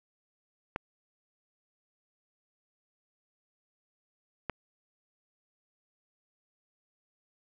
clicks, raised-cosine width 0.5 ms, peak -17 dBFS, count 2, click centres 0.761 / 4.497 s, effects none

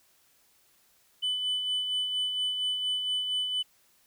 sine tone with tremolo, 3000 Hz, F#7, 23 cents sharp, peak -23 dBFS, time 1.22-3.63 s, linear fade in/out 20 ms, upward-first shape sine, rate 4.3 Hz, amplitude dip 50%, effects tanh soft clip ceiling -25 dBFS + white hiss -65 dBFS RMS until 4.06 s

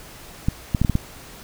clicks, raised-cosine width 5 ms, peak -6 dBFS, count 6, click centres 0.485 / 0.748 / 0.816 / 0.848 / 0.897 / 0.954 s, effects pink hiss -42 dBFS RMS until 1.43 s

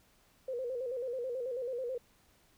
sine tone with vibrato, 500 Hz, B4, 21 cents sharp, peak -34 dBFS, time 0.48-1.98 s, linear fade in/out 5 ms, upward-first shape square, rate 9.2 Hz, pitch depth 77 cents each way, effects pink hiss -67 dBFS RMS until 2.57 s

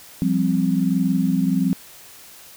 sine chord, F suspended second, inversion none, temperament equal, 174.61 / 196 / 261.6 Hz, F3 / G3 / C4, 0 / 0 / 0 cents, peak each -21 dBFS, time 0.22-1.73 s, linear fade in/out 0 ms, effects white hiss -44 dBFS RMS until 2.56 s

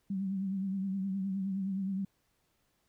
sine tone with vibrato, 193 Hz, G3, 27 cents flat, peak -31 dBFS, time 0.1-2.05 s, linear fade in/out 5 ms, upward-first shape triangle, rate 9.6 Hz, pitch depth 64 cents each way, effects pink hiss -75 dBFS RMS until 2.88 s

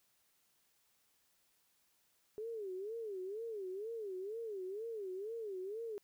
sine tone with vibrato, 413 Hz, G#4, 10 cents flat, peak -40 dBFS, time 2.38-5.98 s, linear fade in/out 0 ms, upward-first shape sine, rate 2.1 Hz, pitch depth 200 cents each way, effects white hiss -75 dBFS RMS until 6.03 s

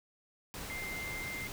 sine tone in noise, 2093 Hz, C7, in tune, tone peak -39 dBFS, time 0.7-1.47 s, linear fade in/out 0 ms, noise pink, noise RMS -43 dBFS, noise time 0.54-1.52 s, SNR +1 dB, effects none

